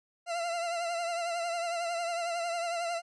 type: tone with vibrato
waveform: 40% pulse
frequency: 684 Hz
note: F5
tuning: 36 cents flat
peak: -30 dBFS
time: 0.26-3.02 s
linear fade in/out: 50 ms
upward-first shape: triangle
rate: 11 Hz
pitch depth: 55 cents each way
effects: resampled to 22050 Hz